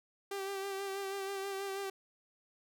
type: tone with vibrato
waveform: sawtooth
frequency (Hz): 392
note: G4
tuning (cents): 0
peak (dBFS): -33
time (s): 0.31-1.9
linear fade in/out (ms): 5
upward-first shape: sine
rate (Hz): 6.2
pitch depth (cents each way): 29
effects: none